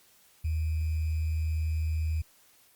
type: tone with sample-and-hold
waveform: sine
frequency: 79.1 Hz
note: D#2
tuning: 29 cents sharp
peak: -26 dBFS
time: 0.44-2.22 s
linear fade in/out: 10 ms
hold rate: 2450 Hz
effects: white hiss -61 dBFS RMS until 2.75 s + Opus 48 kbps